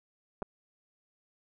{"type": "clicks", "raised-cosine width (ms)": 1, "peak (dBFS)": -22, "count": 2, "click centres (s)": [0.421, 0.426], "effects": []}